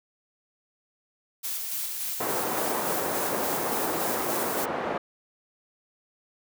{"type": "noise with tremolo", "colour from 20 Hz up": "blue", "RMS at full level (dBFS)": -31, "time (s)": [1.43, 4.66], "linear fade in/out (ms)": 20, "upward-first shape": "square", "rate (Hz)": 3.5, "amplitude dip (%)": 25}
{"type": "band-pass noise", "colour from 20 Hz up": "pink", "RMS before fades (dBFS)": -30, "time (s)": [2.2, 4.98], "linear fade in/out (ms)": 5, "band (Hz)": [350, 1200], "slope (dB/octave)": 12}
{"effects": []}